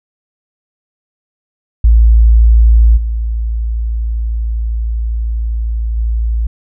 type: tone with level steps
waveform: sine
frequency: 56.3 Hz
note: A1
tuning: 40 cents sharp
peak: -3 / -13 / -11 dBFS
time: 1.84-6.47 s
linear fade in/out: 5 ms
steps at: 2.96 / 5.96 s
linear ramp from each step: 20 ms
effects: none